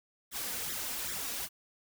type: noise with flanger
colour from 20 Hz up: white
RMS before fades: -37 dBFS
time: 0.31-1.49 s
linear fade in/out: 50 ms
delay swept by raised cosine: 0.53 to 4.23 ms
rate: 2.5 Hz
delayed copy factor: +0.85
effects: none